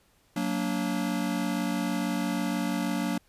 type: chord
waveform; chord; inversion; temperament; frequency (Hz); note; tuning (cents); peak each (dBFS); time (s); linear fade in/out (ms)
square; Gb augmented; none; just; 185 / 231.2 / 289.1; Gb3 / Bb3 / D4; 0 / -14 / -27; -32; 0.36-3.18; 5
effects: pink hiss -65 dBFS RMS until 3.28 s + resampled to 32000 Hz